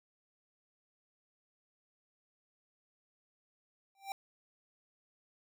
square tone with exponential growth, 784 Hz, G5, in tune, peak -34 dBFS, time 3.95-4.12 s, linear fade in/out 1 ms, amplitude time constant 35 ms, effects none

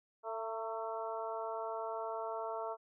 harmonic tone with a mistuned harmonic, 222.9 Hz, A3, 23 cents sharp, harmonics 2 / 3 / 4 / 5 / 6, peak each -43 / -41 / -43 / -46 / -47 dBFS, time 0.23-2.77 s, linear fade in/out 50 ms, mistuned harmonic 4, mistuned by +33 cents, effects none

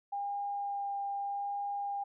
sine tone with vibrato, 804 Hz, G5, 44 cents sharp, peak -33 dBFS, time 0.12-2.04 s, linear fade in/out 10 ms, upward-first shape sine, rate 0.82 Hz, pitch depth 9 cents each way, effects none

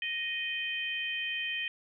harmonic tone, 622.3 Hz, D#5, in tune, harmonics 3 / 4 / 5, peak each -37 / -35 / -36 dBFS, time 0.02-1.68 s, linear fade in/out 2 ms, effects none

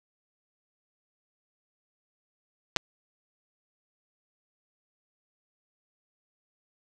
clicks, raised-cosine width 0.2 ms, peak -6 / -9 dBFS, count 2, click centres 2.763 / 2.769 s, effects none

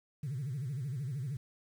sine tone with vibrato, 134.7 Hz, C#3, 49 cents flat, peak -33 dBFS, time 0.23-1.37 s, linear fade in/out 5 ms, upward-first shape sine, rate 13 Hz, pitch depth 220 cents each way, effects tanh soft clip ceiling -31 dBFS + 10-bit

